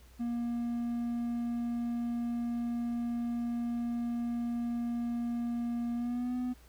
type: tone with pitch glide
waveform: triangle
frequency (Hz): 237 to 248.9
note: A#3 to B3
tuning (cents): +29 to +14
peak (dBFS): -29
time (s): 0.19-6.54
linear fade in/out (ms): 20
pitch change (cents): +85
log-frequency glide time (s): 5.94-6.35
effects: added 60 Hz sine -55 dBFS peak until 6.68 s + pink hiss -62 dBFS RMS until 6.68 s